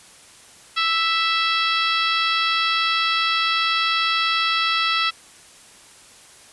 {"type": "harmonic tone with a mistuned harmonic", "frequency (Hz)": 659.3, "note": "E5", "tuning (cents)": 0, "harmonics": [2, 3, 4, 5, 6, 7, 8], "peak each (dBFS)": [-22, -27, -25, -25, -27, -31, -32], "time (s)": [0.76, 5.11], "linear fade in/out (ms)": 20, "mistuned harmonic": 7, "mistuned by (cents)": -18, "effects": ["white hiss -47 dBFS RMS until 6.52 s", "resampled to 24000 Hz"]}